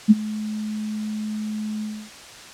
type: tone with ADSR envelope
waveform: sine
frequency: 213.8 Hz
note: A3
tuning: 49 cents flat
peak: -5 dBFS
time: 0.08-2.11 s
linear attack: 29 ms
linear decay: 29 ms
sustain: -20 dB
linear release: 290 ms
effects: white hiss -41 dBFS RMS until 2.53 s + low-pass 7000 Hz 12 dB/octave